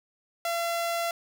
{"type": "tone", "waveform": "sawtooth", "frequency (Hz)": 680, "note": "F5", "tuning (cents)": -46, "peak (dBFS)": -23, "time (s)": [0.45, 1.11], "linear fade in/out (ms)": 2, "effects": []}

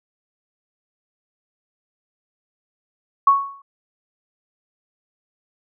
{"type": "tone with exponential decay", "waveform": "sine", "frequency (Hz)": 1108.7, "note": "C#6", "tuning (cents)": 0, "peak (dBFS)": -7, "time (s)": [3.27, 3.62], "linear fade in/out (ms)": 5, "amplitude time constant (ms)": 76, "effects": []}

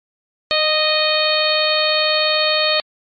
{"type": "harmonic tone with a mistuned harmonic", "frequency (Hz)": 620, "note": "D#5", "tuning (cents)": -6, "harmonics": [1, 2, 3, 4, 5, 6, 7], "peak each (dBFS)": [-19, -24, -25, -22, -24, -22, -20], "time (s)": [0.51, 2.8], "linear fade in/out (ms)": 0, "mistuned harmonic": 1, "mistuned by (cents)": -18, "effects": ["MP3 32 kbps"]}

